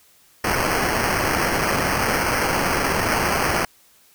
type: noise with sample-and-hold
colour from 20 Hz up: blue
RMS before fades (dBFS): -21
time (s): 0.44-3.65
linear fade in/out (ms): 2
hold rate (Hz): 3675
effects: white hiss -55 dBFS RMS until 4.14 s